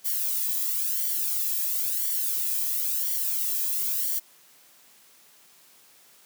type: noise with flanger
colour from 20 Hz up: violet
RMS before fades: -27 dBFS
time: 0.04-4.2 s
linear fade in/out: 20 ms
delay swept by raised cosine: 0.77 to 1.41 ms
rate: 0.98 Hz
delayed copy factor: -0.7
effects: white hiss -56 dBFS RMS until 6.25 s + high-pass 150 Hz 12 dB/octave